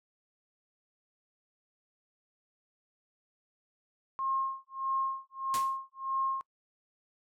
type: tone with tremolo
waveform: sine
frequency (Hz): 1071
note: C6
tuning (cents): +40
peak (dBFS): -27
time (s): 4.19-6.41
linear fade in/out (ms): 0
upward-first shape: sine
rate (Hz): 1.6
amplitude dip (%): 100
type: noise with exponential decay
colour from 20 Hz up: white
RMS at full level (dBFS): -33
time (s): 5.54-5.77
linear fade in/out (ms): 0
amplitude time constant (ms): 48
effects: noise-tail reverb RT60 0.1 s tail -24 dB re dry + low-pass 12000 Hz 12 dB/octave